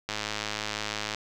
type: click train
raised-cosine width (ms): 0.2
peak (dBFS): -13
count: 113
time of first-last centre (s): 0.09-1.147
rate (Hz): 106
effects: none